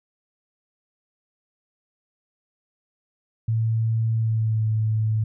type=tone with pitch glide; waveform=sine; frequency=112.6 to 109.39 Hz; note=A2 to A2; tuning=+40 to -10 cents; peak=-19 dBFS; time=3.48-5.24 s; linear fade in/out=5 ms; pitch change=-50 cents; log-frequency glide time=4.15-4.65 s; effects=none